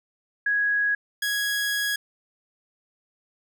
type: tone pair in turn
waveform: sine / sawtooth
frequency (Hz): 1662 / 1662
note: G#6 / G#6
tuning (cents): +1 / +1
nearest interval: unison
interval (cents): 0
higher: neither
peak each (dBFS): -20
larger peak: neither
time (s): 0.46-0.95 / 1.22-1.96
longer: second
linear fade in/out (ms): 5
effects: none